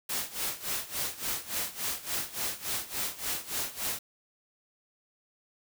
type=noise with tremolo; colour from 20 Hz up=white; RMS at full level=-31 dBFS; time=0.09-3.99 s; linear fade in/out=5 ms; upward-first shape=sine; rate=3.5 Hz; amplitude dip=85%; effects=none